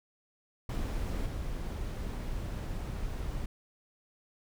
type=noise with level steps; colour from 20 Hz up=brown; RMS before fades=-33 / -36 dBFS; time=0.69-3.46 s; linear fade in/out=5 ms; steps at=1.26 s; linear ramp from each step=2 ms; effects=none